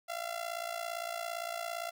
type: tone with amplitude modulation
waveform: sawtooth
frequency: 683 Hz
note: F5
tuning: 39 cents flat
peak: -29 dBFS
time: 0.08-1.91 s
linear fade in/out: 20 ms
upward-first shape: sine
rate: 57.6 Hz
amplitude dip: 80%
effects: none